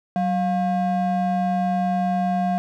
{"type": "ring-modulated tone", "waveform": "triangle", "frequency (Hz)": 447.6, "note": "A4", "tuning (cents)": 30, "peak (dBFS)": -14, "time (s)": [0.16, 2.58], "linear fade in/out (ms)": 0, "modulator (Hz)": 260, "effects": []}